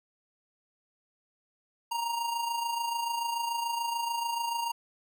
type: tone with amplitude modulation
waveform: square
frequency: 935 Hz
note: A#5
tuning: 5 cents sharp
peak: -28 dBFS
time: 1.91-4.72 s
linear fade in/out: 10 ms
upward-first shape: sine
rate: 26.9 Hz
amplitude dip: 50%
effects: none